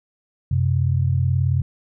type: tone pair together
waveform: sine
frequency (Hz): 92.18 / 130.81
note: F#2 / C3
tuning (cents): -6 / 0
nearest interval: tritone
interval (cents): 606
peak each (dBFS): -19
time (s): 0.51-1.62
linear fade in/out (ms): 5
effects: none